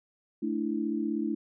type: chord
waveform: sine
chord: A suspended fourth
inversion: none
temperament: equal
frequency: 220 / 293.7 / 329.6 Hz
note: A3 / D4 / E4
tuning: 0 / 0 / 0 cents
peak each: -32 dBFS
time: 0.42-1.35 s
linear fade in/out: 10 ms
effects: none